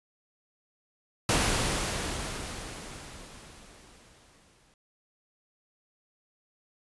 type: noise with exponential decay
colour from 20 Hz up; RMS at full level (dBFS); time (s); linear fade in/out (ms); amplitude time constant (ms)
pink; -24; 1.29-4.74; 1; 750
effects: resampled to 24000 Hz

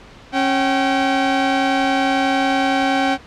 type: tone pair together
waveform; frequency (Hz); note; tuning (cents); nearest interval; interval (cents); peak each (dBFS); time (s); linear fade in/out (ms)
sawtooth; 273 / 768.2; C#4 / G5; -26 / -35; octave + tritone; 1791; -14; 0.32-3.18; 50
effects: pink hiss -42 dBFS RMS until 3.26 s + low-pass 4000 Hz 12 dB/octave

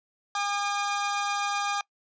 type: tone pair together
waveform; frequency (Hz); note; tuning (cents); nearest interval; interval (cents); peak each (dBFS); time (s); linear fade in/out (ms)
sawtooth; 811 / 1212.6; G#5 / D#6; -41 / -45; perfect fifth; 696; -25 / -26; 0.35-1.81; 2
effects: noise-tail reverb RT60 0.1 s tail -23 dB re dry + resampled to 16000 Hz

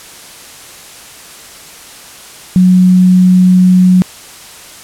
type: tone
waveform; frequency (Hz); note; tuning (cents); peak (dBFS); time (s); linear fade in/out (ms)
sine; 183.1; F#3; -18; -3; 2.56-4.02; 0
effects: white hiss -33 dBFS RMS until 4.83 s + low-pass 11000 Hz 12 dB/octave

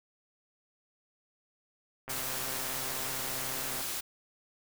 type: click train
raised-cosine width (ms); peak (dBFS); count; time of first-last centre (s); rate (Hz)
0.5; -27; 228; 2.08-3.813; 131
type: noise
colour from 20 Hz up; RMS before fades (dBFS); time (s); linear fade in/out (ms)
white; -36; 2.09-4.01; 10
effects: none

